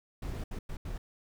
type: noise bursts at uneven times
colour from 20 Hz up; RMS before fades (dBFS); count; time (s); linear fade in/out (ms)
brown; -37; 4; 0.22-0.44 / 0.51-0.59 / 0.69-0.77 / 0.85-0.98; 5
effects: none